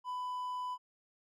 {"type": "tone", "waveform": "triangle", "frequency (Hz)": 998, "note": "B5", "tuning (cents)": 18, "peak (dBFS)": -34, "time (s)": [0.04, 0.78], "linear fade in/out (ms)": 50, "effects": []}